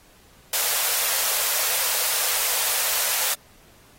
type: high-pass noise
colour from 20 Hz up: white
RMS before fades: -23 dBFS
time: 0.53-3.34 s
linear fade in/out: 2 ms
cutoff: 450 Hz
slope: 96 dB/octave
effects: pink hiss -54 dBFS RMS until 3.98 s + AAC 48 kbps